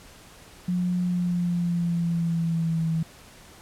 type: tone with pitch glide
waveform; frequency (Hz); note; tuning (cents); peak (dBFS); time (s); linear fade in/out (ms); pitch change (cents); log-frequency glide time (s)
sine; 179 to 162.26; F3 to E3; +43 to -27; -22; 0.68-3.03; 5; -170; 1.01-2.89
effects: pink hiss -49 dBFS RMS until 3.61 s + low-pass 12000 Hz 12 dB/octave